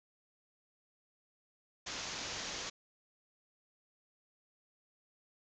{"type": "low-pass noise", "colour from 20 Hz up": "white", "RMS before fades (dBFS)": -42, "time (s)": [1.86, 2.7], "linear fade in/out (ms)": 10, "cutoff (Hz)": 6900, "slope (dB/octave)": 96, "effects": []}